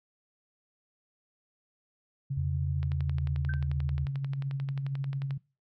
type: tone with tremolo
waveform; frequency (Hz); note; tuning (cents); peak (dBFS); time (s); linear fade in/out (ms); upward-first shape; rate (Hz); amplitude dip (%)
sine; 137.2; C#3; -17; -28; 2.3-5.38; 10; sine; 13; 35
type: tone with pitch glide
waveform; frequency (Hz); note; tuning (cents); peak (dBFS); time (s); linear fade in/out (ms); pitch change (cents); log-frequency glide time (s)
sine; 85.7 to 77.24; F2 to D#2; -32 to -12; -30; 2.37-4.06; 5; -180; 2.61-3.64
type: click train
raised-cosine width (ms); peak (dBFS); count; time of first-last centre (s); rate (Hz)
0.3; -28; 29; 2.83-5.308; 11.3
type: tone with exponential decay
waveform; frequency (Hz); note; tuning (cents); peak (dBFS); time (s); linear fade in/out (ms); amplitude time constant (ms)
sine; 1552; G6; -18; -33; 3.49-3.67; 2; 39
effects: noise-tail reverb RT60 0.3 s tail -22 dB re dry